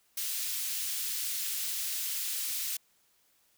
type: high-pass noise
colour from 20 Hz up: white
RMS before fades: -34 dBFS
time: 0.17-2.77 s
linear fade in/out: 5 ms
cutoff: 2700 Hz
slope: 12 dB/octave
effects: white hiss -69 dBFS RMS until 3.57 s